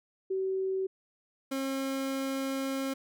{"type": "tone pair in turn", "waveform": ["sine", "30% pulse"], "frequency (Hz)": [380.9, 269.3], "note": ["G4", "C#4"], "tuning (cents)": [-50, -50], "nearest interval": "tritone", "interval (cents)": 600, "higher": "first", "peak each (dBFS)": -28, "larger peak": "neither", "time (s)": [[0.3, 0.87], [1.51, 2.94]], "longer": "second", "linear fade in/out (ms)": 10, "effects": []}